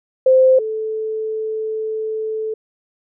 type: tone pair in turn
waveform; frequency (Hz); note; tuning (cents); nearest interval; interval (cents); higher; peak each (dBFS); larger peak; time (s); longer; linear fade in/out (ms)
sine; 520 / 437.3; C5 / A4; -11 / -11; minor third; 300; first; -8 / -20; first; 0.26-0.59 / 0.59-2.54; second; 5
effects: none